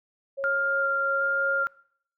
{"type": "tone with tremolo", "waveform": "sine", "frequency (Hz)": 548, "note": "C#5", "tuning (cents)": -20, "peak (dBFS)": -27, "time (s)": [0.37, 1.65], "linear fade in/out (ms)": 20, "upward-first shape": "triangle", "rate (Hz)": 2.9, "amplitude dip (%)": 45}
{"type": "tone with vibrato", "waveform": "sine", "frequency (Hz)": 1396.9, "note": "F6", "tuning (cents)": 0, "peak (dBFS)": -23, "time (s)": [0.44, 1.67], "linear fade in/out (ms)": 0, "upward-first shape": "square", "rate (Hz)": 1.3, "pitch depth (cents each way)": 9}
{"effects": ["noise-tail reverb RT60 0.6 s tail -22 dB re dry"]}